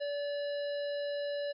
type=harmonic tone with a mistuned harmonic; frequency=576 Hz; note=D5; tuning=34 cents flat; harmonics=1 / 3 / 5 / 7 / 9; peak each=-33 / -46 / -50 / -48 / -55 dBFS; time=0-1.53 s; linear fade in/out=20 ms; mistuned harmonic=9; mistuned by=-42 cents; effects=none